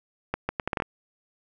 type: accelerating click train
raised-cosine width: 0.5 ms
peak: -11 dBFS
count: 8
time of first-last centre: 0.34-0.822 s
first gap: 150 ms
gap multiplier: 0.72
effects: none